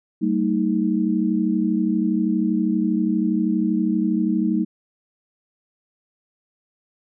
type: tone cluster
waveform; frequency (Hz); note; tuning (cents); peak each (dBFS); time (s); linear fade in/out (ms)
sine; 193.9 / 226.4 / 314.8; G3 / A3 / D#4; -19 / +50 / +20; -22; 0.21-4.65; 20
effects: none